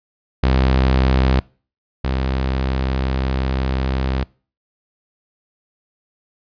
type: tone pair in turn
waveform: sawtooth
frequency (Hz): 65.2 / 65.62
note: C2 / C2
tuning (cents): -5 / +6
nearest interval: unison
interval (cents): 11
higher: second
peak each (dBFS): -9 / -14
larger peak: first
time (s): 0.43-1.4 / 2.04-4.24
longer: second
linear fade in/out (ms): 5
effects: noise-tail reverb RT60 0.4 s tail -25 dB re dry + resampled to 11025 Hz